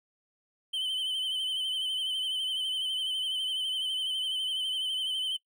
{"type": "tone with vibrato", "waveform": "triangle", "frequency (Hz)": 3069, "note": "G7", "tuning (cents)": -37, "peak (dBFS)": -27, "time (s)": [0.73, 5.37], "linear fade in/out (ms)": 10, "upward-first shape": "sine", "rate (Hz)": 12, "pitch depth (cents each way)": 48, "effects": ["noise-tail reverb RT60 0.1 s tail -20 dB re dry"]}